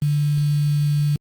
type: tone with quantisation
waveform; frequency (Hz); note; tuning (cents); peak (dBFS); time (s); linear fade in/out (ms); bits
sine; 146.83; D3; 0; -16; 0.02-1.16; 2; 6
effects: Opus 24 kbps